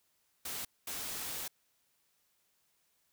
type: noise bursts at uneven times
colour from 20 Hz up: white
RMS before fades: -40 dBFS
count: 2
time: 0.45-0.65 / 0.87-1.48 s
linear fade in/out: 5 ms
effects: white hiss -75 dBFS RMS until 3.12 s